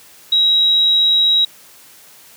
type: tone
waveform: sine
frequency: 3844 Hz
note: B7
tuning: 48 cents flat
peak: -10 dBFS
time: 0.32-1.45 s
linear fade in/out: 5 ms
effects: white hiss -44 dBFS RMS until 2.36 s + high-pass 100 Hz 12 dB/octave